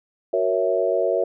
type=chord; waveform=sine; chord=F# dominant seventh; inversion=none; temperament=equal; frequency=370 / 466.2 / 554.4 / 659.3 Hz; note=F#4 / A#4 / C#5 / E5; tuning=0 / 0 / 0 / 0 cents; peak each=-25 / -24 / -23 / -23 dBFS; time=0.33-1.24 s; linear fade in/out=5 ms; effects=none